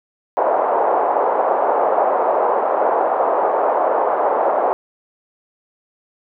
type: band-pass noise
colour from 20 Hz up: pink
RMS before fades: -17 dBFS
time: 0.37-4.73 s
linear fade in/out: 0 ms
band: 530 to 920 Hz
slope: 24 dB/octave
effects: none